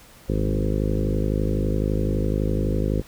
harmonic tone with a mistuned harmonic, 51.91 Hz, G#1, in tune, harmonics 1 / 2 / 3 / 4 / 5 / 6 / 7 / 8 / 9 / 10, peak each -24 / -27 / -29 / -30 / -31 / -32 / -32 / -33 / -34 / -34 dBFS, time 0.28-3.02 s, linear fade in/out 20 ms, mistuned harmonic 3, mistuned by +21 cents, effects pink hiss -49 dBFS RMS until 3.07 s

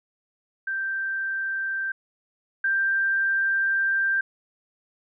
sine tone pair in turn, 1568 / 1578 Hz, G6 / G6, 0 / +11 cents, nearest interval unison, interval 11 cents, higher second, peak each -25 / -20 dBFS, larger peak second, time 0.67-1.92 / 2.64-4.21 s, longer second, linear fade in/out 5 ms, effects none

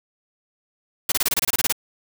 white noise bursts, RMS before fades -20 dBFS, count 12, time 1.09-1.725 s, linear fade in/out 5 ms, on 30 ms, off 25 ms, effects none

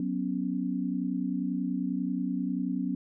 sine chord, F# suspended fourth, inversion none, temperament equal, 185 / 246.9 / 277.2 Hz, F#3 / B3 / C#4, 0 / 0 / 0 cents, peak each -32 dBFS, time 0-2.95 s, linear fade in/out 2 ms, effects none

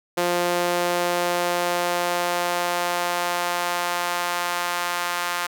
sawtooth tone with high-pass filter sweep, 175.5 Hz, F3, 9 cents sharp, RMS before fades -24 dBFS, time 0.17-5.47 s, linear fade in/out 10 ms, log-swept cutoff 440 to 1100 Hz, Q 1.3, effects none

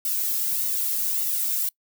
violet noise with flanger, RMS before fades -25 dBFS, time 0.05-1.69 s, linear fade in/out 2 ms, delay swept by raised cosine 1.2 to 2.08 ms, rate 1.7 Hz, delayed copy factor -0.75, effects noise-tail reverb RT60 0.1 s tail -25 dB re dry

